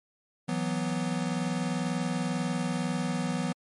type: chord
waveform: square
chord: E suspended second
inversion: none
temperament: equal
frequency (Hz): 164.81 / 185 / 246.9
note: E3 / F#3 / B3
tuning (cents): 0 / 0 / 0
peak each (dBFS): -33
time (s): 0.48-3.53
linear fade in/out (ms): 10
effects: MP3 48 kbps